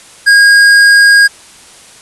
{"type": "tone with tanh clipping", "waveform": "sine", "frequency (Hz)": 1630, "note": "G#6", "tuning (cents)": -33, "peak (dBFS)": -4, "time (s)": [0.26, 1.28], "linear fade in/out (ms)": 20, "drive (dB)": 15, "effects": ["white hiss -37 dBFS RMS until 2.01 s", "resampled to 24000 Hz"]}